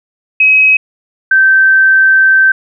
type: tone pair in turn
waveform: sine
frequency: 2546 / 1552.4 Hz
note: D#7 / G6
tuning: +39 / -17 cents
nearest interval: major sixth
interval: 856 cents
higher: first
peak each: -4 dBFS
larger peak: neither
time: 0.4-0.77 / 1.31-2.52 s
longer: second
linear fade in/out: 5 ms
effects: none